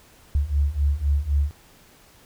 sine beating tone pair, 69.5 / 73.4 Hz, C#2 / D2, +5 / 0 cents, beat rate 3.9 Hz, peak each -23 / -21 dBFS, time 0.35-1.51 s, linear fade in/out 0 ms, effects pink hiss -53 dBFS RMS until 2.25 s

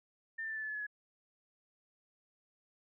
sine tone with pitch steps, 1800 / 1783.4 / 1767 / 1750.8 / 1734.7 / 1718.7 / 1702.9 / 1687.2 Hz, A6 / A6 / A6 / A6 / A6 / A6 / G#6 / G#6, +39 / +23 / +7 / -9 / -25 / -41 / +43 / +27 cents, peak -37 dBFS, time 0.38-0.868 s, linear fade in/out 10 ms, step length 61 ms, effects none

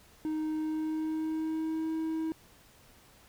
triangle tone with pitch glide, 311.1 to 320 Hz, D#4 to D#4, 0 to +49 cents, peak -28 dBFS, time 0.25-2.32 s, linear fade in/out 0 ms, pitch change +49 cents, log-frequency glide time 0.55-1.93 s, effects pink hiss -59 dBFS RMS until 3.28 s

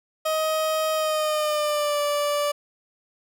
30% pulse tone with pitch glide, 629 to 583.5 Hz, D#5 to D5, +19 to -11 cents, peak -19 dBFS, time 0.25-2.52 s, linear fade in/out 10 ms, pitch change -130 cents, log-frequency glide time 0.93-2.01 s, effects none

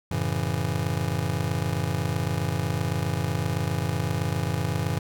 square chord, F# minor seventh, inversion none, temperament just, 92.5 / 111 / 138.75 / 166.5 Hz, F#2 / A2 / C#3 / E3, 0 / +16 / +2 / +18 cents, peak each -31 dBFS, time 0.11-4.99 s, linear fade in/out 5 ms, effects none

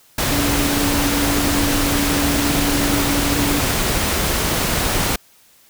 sine tone in noise, 285.8 Hz, D4, 47 cents flat, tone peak -20 dBFS, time 0.31-3.6 s, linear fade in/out 5 ms, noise pink, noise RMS -19 dBFS, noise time 0.18-5.16 s, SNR -4 dB, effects white hiss -52 dBFS RMS until 5.69 s

